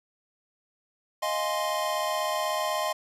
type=chord; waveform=square; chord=F minor seventh; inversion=third; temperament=equal; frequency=622.3 / 698.5 / 830.6 / 1046.5 Hz; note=Eb5 / F5 / Ab5 / C6; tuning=0 / 0 / 0 / 0 cents; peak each=-31 / -35 / -36 / -31 dBFS; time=1.22-2.93 s; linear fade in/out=10 ms; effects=resampled to 32000 Hz + 9-bit